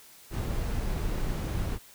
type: noise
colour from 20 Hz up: brown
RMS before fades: -30 dBFS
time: 0.3-1.79 s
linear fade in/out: 50 ms
effects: white hiss -53 dBFS RMS until 1.94 s